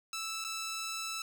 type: tone with dropouts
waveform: 10% pulse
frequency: 1318.5 Hz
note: E6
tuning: in tune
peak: -28 dBFS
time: 0.13-1.22 s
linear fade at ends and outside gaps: 2 ms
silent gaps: 0.442-0.447 s
effects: none